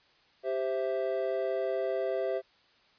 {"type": "chord", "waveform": "triangle", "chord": "C major", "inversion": "second", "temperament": "equal", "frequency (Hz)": [392, 523.3, 659.3], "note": ["G4", "C5", "E5"], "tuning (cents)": [0, 0, 0], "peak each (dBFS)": -31, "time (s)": [0.43, 2.42], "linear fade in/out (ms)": 50, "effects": ["white hiss -64 dBFS RMS until 2.98 s", "resampled to 11025 Hz"]}